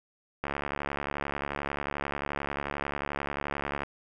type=click train; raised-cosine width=0.5 ms; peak=-16 dBFS; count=243; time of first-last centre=0.44-3.834 s; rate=71.3 Hz; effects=none